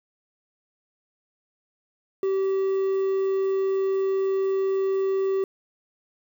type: tone with quantisation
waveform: triangle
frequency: 386 Hz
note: G4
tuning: 27 cents flat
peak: -19 dBFS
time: 2.23-5.44 s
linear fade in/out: 2 ms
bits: 8
effects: none